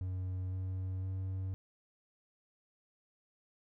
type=tone with pitch steps; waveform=triangle; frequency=92.5 / 93.52 / 94.55 Hz; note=F#2 / F#2 / F#2; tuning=0 / +19 / +38 cents; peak=-33 dBFS; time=0.01-1.54 s; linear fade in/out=0 ms; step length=510 ms; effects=none